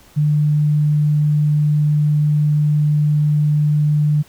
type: tone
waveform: sine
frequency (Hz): 149.5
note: D3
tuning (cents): +31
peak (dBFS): -12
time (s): 0.16-4.23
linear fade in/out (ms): 20
effects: pink hiss -48 dBFS RMS until 4.28 s